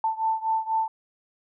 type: beating tone pair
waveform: sine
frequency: 886 / 890.1 Hz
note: A5 / A5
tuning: +12 / +20 cents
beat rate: 4.1 Hz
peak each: -25 / -27 dBFS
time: 0.04-0.88 s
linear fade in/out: 2 ms
effects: none